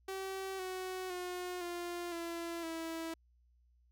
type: tone with pitch steps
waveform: sawtooth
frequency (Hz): 383.7 / 371.7 / 360.1 / 348.8 / 337.9 / 327.3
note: G4 / F#4 / F#4 / F4 / E4 / E4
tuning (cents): -37 / +8 / -47 / -2 / +43 / -12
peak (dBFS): -35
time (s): 0.08-3.14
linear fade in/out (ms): 5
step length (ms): 510
effects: added 60 Hz sine -66 dBFS peak until 3.91 s